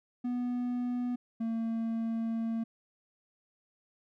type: tone pair in turn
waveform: triangle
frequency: 245.6 / 227 Hz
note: B3 / A#3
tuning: -9 / -46 cents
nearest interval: minor second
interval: 137 cents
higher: first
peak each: -28 dBFS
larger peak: neither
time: 0.24-1.16 / 1.4-2.64 s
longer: second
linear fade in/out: 10 ms
effects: none